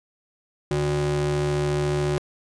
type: ring-modulated tone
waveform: square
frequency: 110 Hz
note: A2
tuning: in tune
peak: -19 dBFS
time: 0.71-2.18 s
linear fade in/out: 0 ms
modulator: 257 Hz
effects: resampled to 22050 Hz